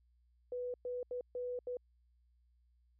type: tone bursts at uneven times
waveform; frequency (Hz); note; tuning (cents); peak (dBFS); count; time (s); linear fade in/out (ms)
sine; 493.9; B4; 0; -37; 5; 0.52-0.74 / 0.85-1.03 / 1.11-1.21 / 1.35-1.59 / 1.67-1.77; 2
effects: added 60 Hz sine -68 dBFS peak until 2.99 s